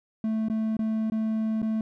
triangle tone with dropouts, 219.9 Hz, A3, 1 cent flat, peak -22 dBFS, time 0.24-1.81 s, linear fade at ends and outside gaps 2 ms, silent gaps 0.485-0.499 / 0.768-0.791 / 1.1-1.12 / 1.619-1.627 s, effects none

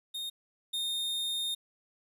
45% pulse tone pair in turn, 3693 / 3670 Hz, A#7 / A#7, -17 / -28 cents, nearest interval unison, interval 11 cents, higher first, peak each -35 / -31 dBFS, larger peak second, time 0.14-0.3 / 0.73-1.55 s, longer second, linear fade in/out 10 ms, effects resampled to 32000 Hz + 11-bit

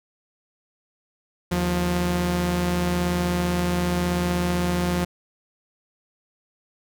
sawtooth tone pair together, 78 / 176.88 Hz, D#2 / F3, +5 / +22 cents, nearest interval octave + major second, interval 1417 cents, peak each -24 / -18 dBFS, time 1.51-5.05 s, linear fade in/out 10 ms, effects none

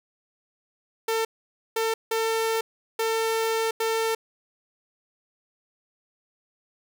sawtooth tone bursts at uneven times, 448.9 Hz, A4, 35 cents sharp, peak -19 dBFS, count 5, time 1.08-1.25 / 1.76-1.94 / 2.11-2.61 / 2.99-3.71 / 3.8-4.15 s, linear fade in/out 5 ms, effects none

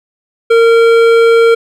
sine tone with hard clipping, 460 Hz, A#4, 23 cents flat, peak -6 dBFS, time 0.5-1.55 s, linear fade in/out 10 ms, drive 12 dB, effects none

